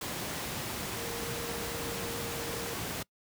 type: tone in noise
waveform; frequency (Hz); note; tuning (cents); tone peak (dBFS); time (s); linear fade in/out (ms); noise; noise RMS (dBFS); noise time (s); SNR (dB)
sine; 467; A#4; +3; -40; 0.96-2.74; 5; pink; -36; 0.01-3.03; -7
effects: noise-tail reverb RT60 0.1 s tail -24 dB re dry + high-pass 80 Hz 12 dB/octave